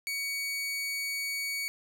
sawtooth tone, 2250 Hz, C#7, 25 cents sharp, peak -28 dBFS, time 0.07-1.68 s, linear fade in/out 0 ms, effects none

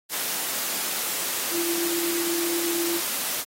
sine tone in noise, 340.4 Hz, F4, 44 cents flat, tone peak -27 dBFS, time 1.51-3.01 s, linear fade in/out 50 ms, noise white, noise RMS -28 dBFS, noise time 0.09-3.45 s, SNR -2 dB, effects high-pass 200 Hz 12 dB/octave + AAC 48 kbps

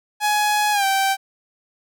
sawtooth tone with pitch glide, 839 to 778.3 Hz, G#5 to G5, +17 to -13 cents, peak -13 dBFS, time 0.2-1.17 s, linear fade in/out 50 ms, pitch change -130 cents, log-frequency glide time 0.72-0.85 s, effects none

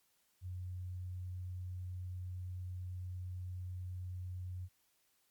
sine tone, 90.9 Hz, F#2, 30 cents flat, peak -40 dBFS, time 0.41-4.69 s, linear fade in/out 50 ms, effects white hiss -75 dBFS RMS until 5.3 s + MP3 96 kbps

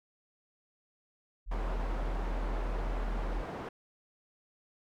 sine tone, 41.2 Hz, E1, in tune, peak -31 dBFS, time 1.46-3.45 s, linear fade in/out 50 ms
white low-pass noise, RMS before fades -41 dBFS, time 1.51-3.69 s, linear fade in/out 5 ms, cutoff 840 Hz, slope 12 dB/octave
effects none

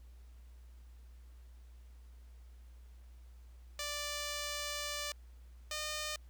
5% pulse tone pair in turn, 587.3 / 608.4 Hz, D5 / D#5, 0 / -39 cents, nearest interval minor second, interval 61 cents, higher second, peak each -26 dBFS, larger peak neither, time 3.79-5.12 / 5.71-6.16 s, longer first, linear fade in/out 2 ms, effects added 60 Hz sine -52 dBFS peak until 6.29 s + pink hiss -71 dBFS RMS until 6.29 s

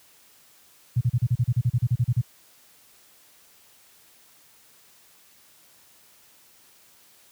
sine tone bursts, 120.9 Hz, B2, 36 cents flat, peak -17 dBFS, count 15, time 0.96-2.214 s, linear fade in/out 10 ms, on 50 ms, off 36 ms, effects white hiss -56 dBFS RMS until 7.31 s + high-pass 60 Hz 12 dB/octave

